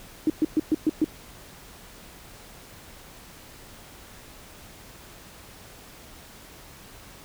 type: tone bursts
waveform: sine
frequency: 311.1 Hz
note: D#4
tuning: in tune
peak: -17 dBFS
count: 6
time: 0.27-1.044 s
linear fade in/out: 2 ms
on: 29 ms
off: 120 ms
effects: pink hiss -47 dBFS RMS until 7.24 s